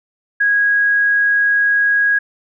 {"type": "tone", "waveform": "sine", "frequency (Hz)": 1650, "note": "G#6", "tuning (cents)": -12, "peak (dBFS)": -11, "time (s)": [0.4, 2.19], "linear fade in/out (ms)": 10, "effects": []}